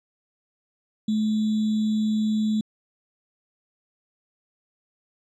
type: tone with sample-and-hold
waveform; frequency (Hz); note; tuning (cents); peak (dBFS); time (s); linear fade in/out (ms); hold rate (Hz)
sine; 215.6; A3; -35; -20; 1.08-2.61; 5; 3675
effects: low-pass 6000 Hz 12 dB/octave